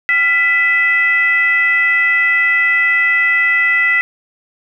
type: tone with frequency modulation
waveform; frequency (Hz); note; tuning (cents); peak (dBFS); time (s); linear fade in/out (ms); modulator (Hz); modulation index
sine; 1991; B6; +14; -10; 0.09-4.01; 0; 606; 0.57
effects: 8-bit